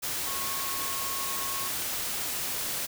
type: tone in noise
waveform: sine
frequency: 1093 Hz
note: C#6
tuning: 25 cents flat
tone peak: -37 dBFS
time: 0.26-1.69 s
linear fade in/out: 20 ms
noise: white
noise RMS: -32 dBFS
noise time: 0.02-2.87 s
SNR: -8 dB
effects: none